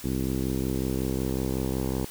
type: tone with low-pass filter sweep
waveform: 10% pulse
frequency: 65.41 Hz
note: C2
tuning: in tune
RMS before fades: -28 dBFS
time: 0.04-2.05 s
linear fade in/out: 5 ms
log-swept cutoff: 320 to 660 Hz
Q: 1.4
effects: white hiss -43 dBFS RMS until 2.1 s